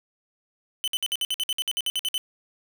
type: tone bursts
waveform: 45% pulse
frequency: 3029 Hz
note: F#7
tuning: 40 cents sharp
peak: -23 dBFS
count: 15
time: 0.84-2.179 s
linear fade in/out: 0 ms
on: 37 ms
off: 56 ms
effects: none